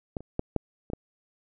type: clicks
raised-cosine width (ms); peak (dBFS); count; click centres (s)
2; -18 / -30 / -13 / -11 / -24 / -17; 6; 0.168 / 0.206 / 0.394 / 0.563 / 0.901 / 0.934
effects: none